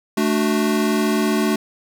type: chord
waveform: square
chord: D major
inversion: second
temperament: equal with one note detuned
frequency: 217.9 / 293.7 / 370 Hz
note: A3 / D4 / F#4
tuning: -17 / 0 / 0 cents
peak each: -20 / -23 / -23 dBFS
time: 0.17-1.56 s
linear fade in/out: 5 ms
effects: none